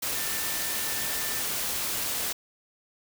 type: tone in noise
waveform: sine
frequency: 1782 Hz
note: A6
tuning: 22 cents sharp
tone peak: -40 dBFS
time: 0.15-1.42 s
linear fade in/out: 10 ms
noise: white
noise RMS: -30 dBFS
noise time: 0.02-2.33 s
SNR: -13 dB
effects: none